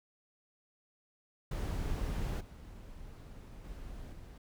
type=noise with level steps; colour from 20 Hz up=brown; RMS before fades=-35 / -49 / -46 / -49 dBFS; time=1.51-4.38 s; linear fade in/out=5 ms; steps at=2.4 / 3.64 / 4.12 s; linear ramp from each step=10 ms; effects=none